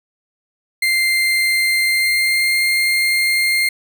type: tone with pitch glide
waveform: 35% pulse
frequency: 2093 to 2112 Hz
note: C7 to C7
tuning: 0 to +16 cents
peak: -12 dBFS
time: 0.82-3.69 s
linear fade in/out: 5 ms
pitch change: +16 cents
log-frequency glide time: 1.85-2.59 s
effects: none